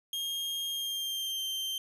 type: tone with pitch glide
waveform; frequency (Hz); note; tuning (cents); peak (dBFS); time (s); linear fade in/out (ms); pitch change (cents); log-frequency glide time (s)
40% pulse; 3232 to 3140; G#7 to G7; -48 to +2; -31; 0.13-1.78; 2; -50; 0.68-1.43
effects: none